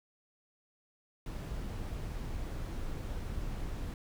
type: noise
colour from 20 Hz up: brown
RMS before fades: -38 dBFS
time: 1.26-3.94 s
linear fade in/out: 2 ms
effects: none